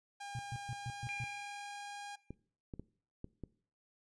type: tone with pitch glide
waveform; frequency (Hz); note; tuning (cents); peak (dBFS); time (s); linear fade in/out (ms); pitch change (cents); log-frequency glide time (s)
sawtooth; 807 to 813.6; G#5 to G#5; -50 to -36; -40; 0.2-2.16; 10; +14; 0.65-1.38
type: tone bursts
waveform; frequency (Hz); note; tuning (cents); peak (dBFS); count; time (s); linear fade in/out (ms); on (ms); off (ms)
sine; 123.47; B2; 0; -38; 6; 0.35-1.24; 0; 40; 130
type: tone with exponential decay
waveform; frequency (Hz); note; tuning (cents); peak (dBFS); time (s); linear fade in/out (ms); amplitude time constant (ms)
sine; 2399; D7; +36; -38; 1.09-2.34; 0; 270
type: clicks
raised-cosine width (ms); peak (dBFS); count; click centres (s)
3; -31; 5; 2.306 / 2.738 / 2.796 / 3.244 / 3.437
effects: noise-tail reverb RT60 0.5 s tail -21 dB re dry + resampled to 22050 Hz